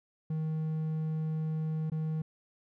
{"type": "tone with dropouts", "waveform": "triangle", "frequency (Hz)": 157.4, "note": "D#3", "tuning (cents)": 20, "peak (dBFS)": -28, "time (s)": [0.3, 2.22], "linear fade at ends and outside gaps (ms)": 5, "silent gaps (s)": [1.9, 1.918], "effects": []}